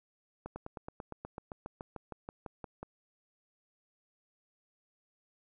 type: slowing click train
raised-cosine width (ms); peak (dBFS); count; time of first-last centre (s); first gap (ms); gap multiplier
1; -27; 18; 0.46-2.83; 100; 1.04
effects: none